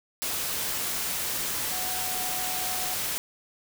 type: tone in noise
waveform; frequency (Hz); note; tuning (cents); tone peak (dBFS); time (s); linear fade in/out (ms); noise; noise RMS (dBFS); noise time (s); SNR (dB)
sine; 738; F#5; -5; -37; 1.72-2.94; 0; white; -30; 0.22-3.18; -10
effects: none